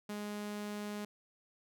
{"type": "tone", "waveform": "sawtooth", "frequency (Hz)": 207.7, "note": "G#3", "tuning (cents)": 0, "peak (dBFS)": -35, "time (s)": [0.09, 1.05], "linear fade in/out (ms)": 5, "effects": []}